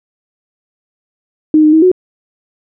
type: tone with pitch steps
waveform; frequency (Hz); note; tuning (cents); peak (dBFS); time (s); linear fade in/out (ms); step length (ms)
sine; 309.2 / 306 / 318.2 / 367.1; D#4 / D#4 / D#4 / F#4; -11 / -29 / +39 / -14; -4; 1.54-1.916; 2; 94
effects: none